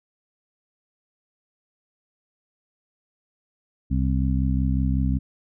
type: harmonic tone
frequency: 65.41 Hz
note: C2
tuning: in tune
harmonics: 1 / 2 / 3 / 4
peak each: -22 / -25 / -27 / -28 dBFS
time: 3.9-5.19 s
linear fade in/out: 20 ms
effects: none